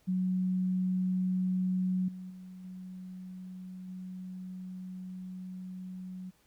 sine tone with level steps, 184.6 Hz, F#3, 4 cents flat, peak -27 / -40 / -44 / -41 / -39 dBFS, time 0.07-6.31 s, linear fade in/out 20 ms, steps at 2.08 / 2.3 / 2.64 / 3.88 s, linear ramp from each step 5 ms, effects pink hiss -68 dBFS RMS until 6.46 s

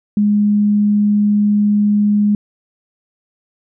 sine tone, 207.2 Hz, G#3, 4 cents flat, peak -10 dBFS, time 0.17-2.35 s, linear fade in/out 2 ms, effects none

